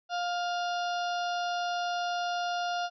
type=harmonic tone; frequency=704 Hz; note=F5; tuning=14 cents sharp; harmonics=1 / 2 / 4 / 5 / 6 / 7 / 8; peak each=-30 / -36 / -42 / -44 / -46 / -47 / -48 dBFS; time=0.09-2.9 s; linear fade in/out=50 ms; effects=none